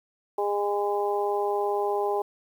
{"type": "harmonic tone", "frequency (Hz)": 204.2, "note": "G#3", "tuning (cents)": -29, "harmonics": [2, 3, 4, 5], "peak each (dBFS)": [-26, -33, -28, -35], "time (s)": [0.38, 2.22], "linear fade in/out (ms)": 5, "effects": ["9-bit"]}